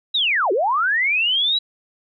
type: linear two-way sweep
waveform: sine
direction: down then up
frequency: 3951 to 345.6 to 3951 Hz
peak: -16 dBFS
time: 0.14-1.59 s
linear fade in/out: 10 ms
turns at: 0.52 s
effects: none